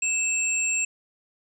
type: tone pair together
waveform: sine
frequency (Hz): 2638 / 7446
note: E7 / A#8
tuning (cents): +1 / -3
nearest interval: octave + tritone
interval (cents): 1796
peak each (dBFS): -25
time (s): 0.02-0.85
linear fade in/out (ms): 5
effects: none